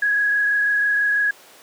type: tone with frequency modulation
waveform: sine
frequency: 1665 Hz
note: G#6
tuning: 4 cents sharp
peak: -16 dBFS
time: 0.02-1.31 s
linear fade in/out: 5 ms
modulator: 26.1 Hz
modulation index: 0.84
effects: pink hiss -46 dBFS RMS until 1.62 s + high-pass 400 Hz 12 dB/octave